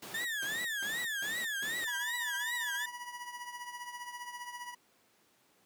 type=noise bursts; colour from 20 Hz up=pink; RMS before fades=-45 dBFS; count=5; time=0.02-1.85 s; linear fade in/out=5 ms; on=230 ms; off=170 ms
type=tone with vibrato; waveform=35% pulse; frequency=1760 Hz; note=A6; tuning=in tune; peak=-32 dBFS; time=0.14-2.86 s; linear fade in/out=5 ms; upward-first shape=triangle; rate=2.6 Hz; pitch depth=200 cents each way
type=tone with tremolo; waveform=25% pulse; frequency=972 Hz; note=B5; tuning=28 cents flat; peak=-35 dBFS; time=1.87-4.75 s; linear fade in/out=10 ms; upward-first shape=triangle; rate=15 Hz; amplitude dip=70%
effects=pink hiss -68 dBFS RMS until 5.65 s + high-pass 200 Hz 12 dB/octave